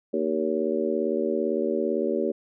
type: harmonic tone with a mistuned harmonic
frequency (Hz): 77.78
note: D#2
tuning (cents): 0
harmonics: 3 / 4 / 5 / 6 / 7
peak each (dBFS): -30 / -30 / -27 / -30 / -30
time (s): 0.13-2.32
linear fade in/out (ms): 10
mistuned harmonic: 7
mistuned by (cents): +48
effects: none